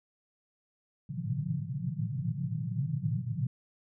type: band-pass noise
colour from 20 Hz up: pink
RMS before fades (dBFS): -33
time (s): 1.09-3.47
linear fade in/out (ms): 5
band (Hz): 110 to 180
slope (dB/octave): 96
effects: none